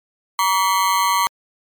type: ring-modulated tone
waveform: 40% pulse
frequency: 1046.5 Hz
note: C6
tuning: in tune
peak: -11 dBFS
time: 0.39-1.27 s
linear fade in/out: 0 ms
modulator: 95.2 Hz
effects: MP3 96 kbps